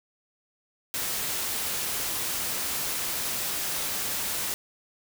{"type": "noise", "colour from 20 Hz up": "white", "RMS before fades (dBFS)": -30, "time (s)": [0.94, 4.54], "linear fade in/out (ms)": 0, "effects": []}